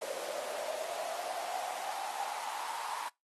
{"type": "noise with high-pass filter sweep", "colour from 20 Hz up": "pink", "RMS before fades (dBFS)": -39, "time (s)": [0.01, 3.09], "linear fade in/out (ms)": 10, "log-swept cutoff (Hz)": [540, 960], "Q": 8.2, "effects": ["noise-tail reverb RT60 0.2 s tail -24 dB re dry", "AAC 32 kbps"]}